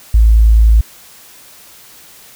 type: tone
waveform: sine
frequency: 55.1 Hz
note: A1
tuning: 3 cents sharp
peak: -4 dBFS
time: 0.14-0.81 s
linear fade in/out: 5 ms
effects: white hiss -40 dBFS RMS until 2.35 s